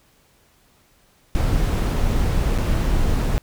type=noise with dropouts; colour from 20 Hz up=brown; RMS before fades=-19 dBFS; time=1.35-3.38 s; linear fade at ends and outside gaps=0 ms; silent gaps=2.577-2.586 s; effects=pink hiss -58 dBFS RMS until 3.42 s